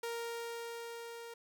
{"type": "tone with level ramp", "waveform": "sawtooth", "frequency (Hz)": 466.2, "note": "A#4", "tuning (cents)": 0, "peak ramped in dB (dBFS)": [-33, -42], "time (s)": [0.03, 1.34], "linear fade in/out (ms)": 5, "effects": []}